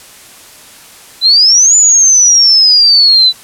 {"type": "exponential two-way sweep", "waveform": "sine", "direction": "up then down", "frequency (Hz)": [3951, 7040, 3951], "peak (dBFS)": -3, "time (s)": [1.21, 3.33], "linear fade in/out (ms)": 50, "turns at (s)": 1.76, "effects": ["white hiss -36 dBFS RMS until 3.43 s", "low-pass 12000 Hz 12 dB/octave"]}